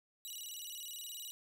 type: tone with vibrato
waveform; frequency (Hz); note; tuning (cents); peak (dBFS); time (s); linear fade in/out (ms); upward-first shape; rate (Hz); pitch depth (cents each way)
15% pulse; 3371; G#7; +25; -37; 0.25-1.31; 0; square; 19; 250
effects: none